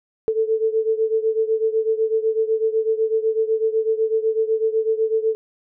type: beating tone pair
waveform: sine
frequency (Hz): 440 / 448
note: A4 / A4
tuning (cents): 0 / +31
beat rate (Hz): 8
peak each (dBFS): -19 / -22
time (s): 0.28-5.35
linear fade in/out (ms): 0
effects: none